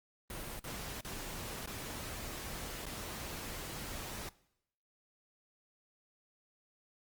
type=noise with dropouts; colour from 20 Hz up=pink; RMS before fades=-43 dBFS; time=0.3-4.29 s; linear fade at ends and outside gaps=1 ms; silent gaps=0.594-0.641 / 1.008-1.048 / 1.66-1.674 / 2.855-2.865 s; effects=noise-tail reverb RT60 0.8 s tail -21 dB re dry + Opus 32 kbps